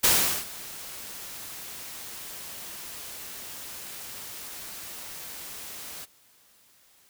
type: noise with ADSR envelope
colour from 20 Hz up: white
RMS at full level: -19 dBFS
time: 0.03-6.06 s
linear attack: 15 ms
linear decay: 400 ms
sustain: -21 dB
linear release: 25 ms
effects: white hiss -60 dBFS RMS until 7.09 s